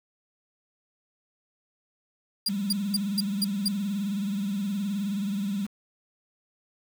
sawtooth tone bursts, 4800 Hz, D8, 37 cents sharp, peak -20 dBFS, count 6, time 2.46-3.684 s, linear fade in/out 5 ms, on 29 ms, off 210 ms
sine tone with vibrato, 200 Hz, G3, 35 cents sharp, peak -26 dBFS, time 2.48-5.67 s, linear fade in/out 20 ms, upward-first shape triangle, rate 19 Hz, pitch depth 120 cents each way
effects 7-bit

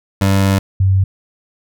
25% pulse / sine tone pair in turn, 97.5 / 95.6 Hz, G2 / G2, -9 / -43 cents, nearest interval unison, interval 34 cents, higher first, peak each -7 / -9 dBFS, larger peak first, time 0.21-0.59 / 0.8-1.04 s, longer first, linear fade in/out 5 ms, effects none

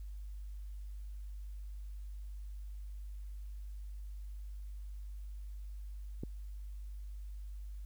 click, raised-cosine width 3 ms, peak -26 dBFS, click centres 6.235 s, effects added 50 Hz sine -42 dBFS peak until 7.85 s + white hiss -71 dBFS RMS until 7.85 s

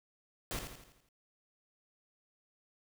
pink noise with echo, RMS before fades -38 dBFS, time 0.51-0.59 s, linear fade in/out 0 ms, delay 83 ms, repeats 6, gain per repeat -6 dB, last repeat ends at 1.088 s, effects none

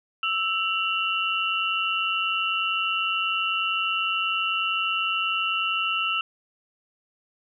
sine tone cluster, 1318 / 2751 / 2941 Hz, E6 / F7 / F#7, -1 / -27 / -11 cents, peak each -27 / -26 / -29 dBFS, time 0.23-6.21 s, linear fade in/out 2 ms, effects none

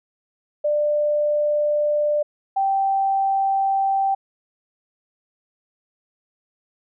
sine tone pair in turn, 594 / 780.4 Hz, D5 / G5, +20 / -8 cents, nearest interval perfect fourth, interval 472 cents, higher second, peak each -17 dBFS, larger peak neither, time 0.64-2.23 / 2.56-4.15 s, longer neither, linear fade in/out 10 ms, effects none

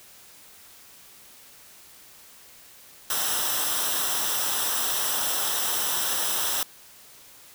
white noise with comb filter, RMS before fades -26 dBFS, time 3.1-6.63 s, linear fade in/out 2 ms, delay 0.44 ms, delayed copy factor -0.65, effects white hiss -50 dBFS RMS until 7.54 s

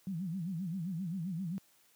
sine tone with vibrato, 177 Hz, F3, 23 cents sharp, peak -34 dBFS, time 0.07-1.58 s, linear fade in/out 0 ms, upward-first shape sine, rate 7.6 Hz, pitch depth 190 cents each way, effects white hiss -67 dBFS RMS until 1.95 s + high-pass 100 Hz 12 dB/octave

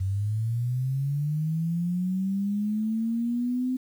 sine linear sweep, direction up, 93 to 258.1 Hz, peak -24 dBFS, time 0-3.77 s, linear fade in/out 10 ms, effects 9-bit

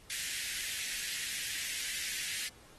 pink high-pass noise, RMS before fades -38 dBFS, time 0.1-2.48 s, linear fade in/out 0 ms, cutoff 1700 Hz, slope 48 dB/octave, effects pink hiss -59 dBFS RMS until 2.78 s + AAC 32 kbps

